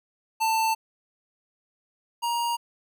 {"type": "tone pair in turn", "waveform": "square", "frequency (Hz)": [890, 942.9], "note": ["A5", "A#5"], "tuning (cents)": [20, 20], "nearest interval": "minor second", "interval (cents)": 100, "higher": "second", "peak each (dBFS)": [-22, -25], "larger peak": "first", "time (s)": [[0.4, 0.75], [2.22, 2.57]], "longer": "neither", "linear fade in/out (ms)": 20, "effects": []}